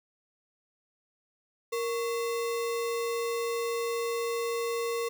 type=tone with sample-and-hold; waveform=sine; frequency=466.2 Hz; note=A#4; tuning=in tune; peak=-28 dBFS; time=1.72-5.09 s; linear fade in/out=10 ms; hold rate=1575 Hz; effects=none